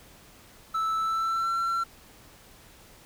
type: tone with pitch glide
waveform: triangle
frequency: 1314 to 1355.6 Hz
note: E6 to E6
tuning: -6 to +48 cents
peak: -23 dBFS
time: 0.74-1.84 s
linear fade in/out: 10 ms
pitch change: +54 cents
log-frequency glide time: 0.99-1.57 s
effects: pink hiss -53 dBFS RMS until 3.05 s